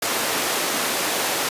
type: high-pass noise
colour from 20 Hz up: pink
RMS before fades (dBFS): -23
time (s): 0.02-1.49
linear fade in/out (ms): 5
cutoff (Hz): 360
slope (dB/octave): 12
effects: resampled to 32000 Hz